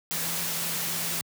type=tone in noise; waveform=sine; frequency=167.5 Hz; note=E3; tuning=28 cents sharp; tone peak=-41 dBFS; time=0.11-1.21 s; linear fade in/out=0 ms; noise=white; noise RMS=-30 dBFS; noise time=0.11-1.21 s; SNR=-14 dB; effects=high-pass 100 Hz 12 dB/octave